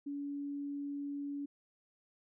sine tone, 284.5 Hz, C#4, 45 cents sharp, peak -37 dBFS, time 0.06-1.46 s, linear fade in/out 10 ms, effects none

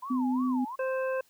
sine tone with vibrato, 971 Hz, B5, 30 cents flat, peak -35 dBFS, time 0.02-0.76 s, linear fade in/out 10 ms, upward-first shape sine, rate 2.9 Hz, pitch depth 290 cents each way
sine tone, 254.5 Hz, C4, 48 cents flat, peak -25 dBFS, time 0.1-0.65 s, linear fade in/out 10 ms
harmonic tone, 523.3 Hz, C5, in tune, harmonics 1 / 2 / 3 / 5, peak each -28 / -38 / -38 / -45 dBFS, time 0.79-1.21 s, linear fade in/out 5 ms
effects white hiss -65 dBFS RMS until 1.29 s

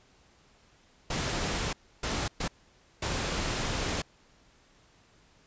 pink noise bursts at uneven times, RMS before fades -31 dBFS, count 4, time 1.1-1.73 / 2.03-2.28 / 2.4-2.48 / 3.02-4.02 s, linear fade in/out 5 ms, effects pink hiss -62 dBFS RMS until 5.46 s + resampled to 16000 Hz

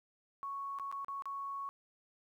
sine tone with dropouts, 1108.7 Hz, C#6, in tune, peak -38 dBFS, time 0.43-1.69 s, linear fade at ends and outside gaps 0 ms, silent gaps 0.787-0.797 / 0.915-0.925 / 1.046-1.083 / 1.222-1.256 s, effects 12-bit

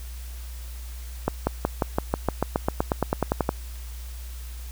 accelerating click train, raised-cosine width 1 ms, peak -7 dBFS, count 18, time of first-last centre 1.28-3.491 s, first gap 190 ms, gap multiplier 0.95, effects added 60 Hz sine -34 dBFS peak until 4.71 s + white hiss -47 dBFS RMS until 4.71 s

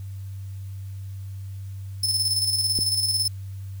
sawtooth tone with tremolo, 5250 Hz, E8, 8 cents flat, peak -17 dBFS, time 2.03-3.28 s, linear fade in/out 5 ms, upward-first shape square, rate 18 Hz, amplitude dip 45%
click, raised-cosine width 3 ms, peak -17 dBFS, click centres 2.789 s
effects added 97 Hz sine -32 dBFS peak until 3.8 s + white hiss -57 dBFS RMS until 3.8 s

